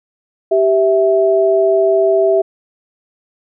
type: tone pair together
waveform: sine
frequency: 390 / 655.9 Hz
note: G4 / E5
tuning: -9 / -9 cents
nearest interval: major sixth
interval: 900 cents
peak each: -12 dBFS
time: 0.51-2.42 s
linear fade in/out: 10 ms
effects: none